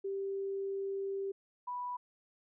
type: tone pair in turn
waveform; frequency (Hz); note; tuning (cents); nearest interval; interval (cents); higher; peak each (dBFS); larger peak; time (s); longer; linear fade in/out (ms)
sine; 392 / 985; G4 / B5; 0 / -5; octave + major third; 1595; second; -34 / -36; first; 0.04-1.32 / 1.67-1.97; first; 10
effects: none